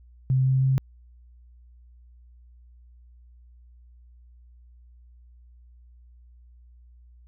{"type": "tone with pitch steps", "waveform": "sine", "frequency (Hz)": [130.81, 131.8, 132.79], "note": ["C3", "C3", "C3"], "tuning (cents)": [0, 13, 26], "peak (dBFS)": -18, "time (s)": [0.3, 0.78], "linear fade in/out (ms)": 0, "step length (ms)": 160, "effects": ["added 60 Hz sine -49 dBFS peak until 7.27 s"]}